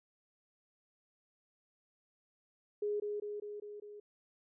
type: tone with echo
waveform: sine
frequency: 415.3 Hz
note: G#4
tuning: in tune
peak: -32 dBFS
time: 2.82-3 s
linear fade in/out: 5 ms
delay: 200 ms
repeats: 5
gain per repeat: -3 dB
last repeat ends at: 4 s
effects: none